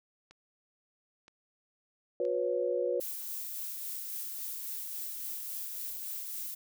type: click train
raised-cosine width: 0.2 ms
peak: -37 dBFS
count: 4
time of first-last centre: 0.31-3.223 s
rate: 1.03 Hz
type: chord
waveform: sine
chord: F# suspended fourth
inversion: none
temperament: equal with one note detuned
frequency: 361.3 / 493.9 / 554.4 Hz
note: F#4 / B4 / C#5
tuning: -41 / 0 / 0 cents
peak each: -34 / -31 / -33 dBFS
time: 2.2-3 s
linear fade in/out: 2 ms
type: noise with tremolo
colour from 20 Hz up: violet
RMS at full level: -38 dBFS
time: 3-6.55 s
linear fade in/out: 10 ms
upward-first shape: sine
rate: 3.6 Hz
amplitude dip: 25%
effects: none